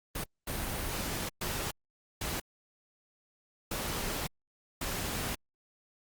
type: noise bursts at uneven times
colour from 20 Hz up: pink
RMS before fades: -35 dBFS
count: 6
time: 0.15-0.24 / 0.47-1.29 / 1.41-1.71 / 2.21-2.4 / 3.71-4.27 / 4.81-5.35 s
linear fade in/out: 5 ms
effects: Opus 32 kbps